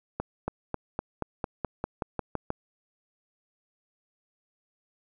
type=accelerating click train; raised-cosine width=1 ms; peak=-15 dBFS; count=12; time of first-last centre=0.2-2.504 s; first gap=280 ms; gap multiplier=0.94; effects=none